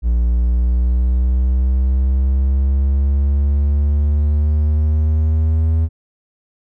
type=exponential sweep; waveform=triangle; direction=up; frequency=58.27 to 81 Hz; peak=-10 dBFS; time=0.02-5.89 s; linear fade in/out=50 ms; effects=none